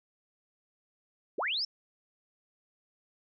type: linear sweep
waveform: sine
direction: up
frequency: 259.5 to 5520 Hz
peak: -29 dBFS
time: 1.38-1.65 s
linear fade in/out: 5 ms
effects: none